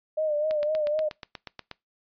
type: tone with vibrato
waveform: sine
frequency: 608 Hz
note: D#5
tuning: 40 cents flat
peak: -23 dBFS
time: 0.17-1.09 s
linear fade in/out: 10 ms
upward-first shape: sine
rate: 3.9 Hz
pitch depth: 56 cents each way
type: click train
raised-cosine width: 0.2 ms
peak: -19 dBFS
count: 11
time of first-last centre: 0.51-1.713 s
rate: 8.31 Hz
effects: noise-tail reverb RT60 0.2 s tail -22 dB re dry + resampled to 11025 Hz